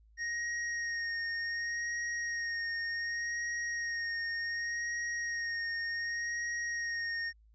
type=tone with vibrato; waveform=square; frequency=1864.7 Hz; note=A#6; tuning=in tune; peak=-34 dBFS; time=0.17-7.33 s; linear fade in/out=50 ms; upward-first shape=sine; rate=0.67 Hz; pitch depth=19 cents each way; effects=added 54 Hz sine -59 dBFS peak until 7.54 s + resampled to 16000 Hz